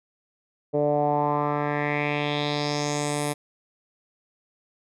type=tone with low-pass filter sweep; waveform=10% pulse; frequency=146.83 Hz; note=D3; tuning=in tune; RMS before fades=-25 dBFS; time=0.73-3.34 s; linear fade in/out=20 ms; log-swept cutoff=510 to 11000 Hz; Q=3.6; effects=none